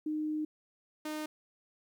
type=tone pair in turn; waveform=sine / sawtooth; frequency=306.7 / 306.7 Hz; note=D#4 / D#4; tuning=-25 / -25 cents; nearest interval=unison; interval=0 cents; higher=neither; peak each=-31 / -32 dBFS; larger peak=first; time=0.06-0.45 / 1.05-1.26 s; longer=first; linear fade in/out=5 ms; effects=12-bit